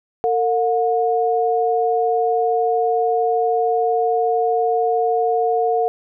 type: tone pair together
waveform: sine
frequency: 454.3 / 721.2 Hz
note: A#4 / F#5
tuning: -45 / -45 cents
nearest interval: minor sixth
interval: 800 cents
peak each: -18 dBFS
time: 0.24-5.88 s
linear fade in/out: 0 ms
effects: none